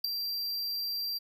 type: tone with ADSR envelope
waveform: square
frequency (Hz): 4719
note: D8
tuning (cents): +7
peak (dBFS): -23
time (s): 0.04-1.19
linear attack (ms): 7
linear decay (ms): 4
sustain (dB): -9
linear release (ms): 20
effects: none